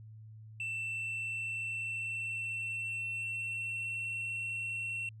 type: tone with pitch glide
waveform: sine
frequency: 2675 to 2715 Hz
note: E7 to F7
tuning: +25 to -50 cents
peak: -32 dBFS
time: 0.6-5.09 s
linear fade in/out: 2 ms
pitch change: +25 cents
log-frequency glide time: 0.81-4.43 s
effects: tanh soft clip ceiling -34 dBFS + added 109 Hz sine -48 dBFS peak until 5.2 s